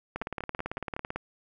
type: two click trains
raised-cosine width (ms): 0.5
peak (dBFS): -20 / -18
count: 5 / 19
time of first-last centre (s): 0.22-0.965 / 0.16-1.16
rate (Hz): 5.37 / 18
effects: none